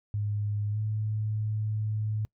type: tone with pitch glide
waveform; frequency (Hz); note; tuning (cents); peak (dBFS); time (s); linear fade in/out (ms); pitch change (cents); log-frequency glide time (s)
sine; 103.83 to 107.37; G#2 to A2; 0 to -42; -27; 0.14-2.25; 0; +58; 0.71-0.78
effects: noise-tail reverb RT60 0.1 s tail -25 dB re dry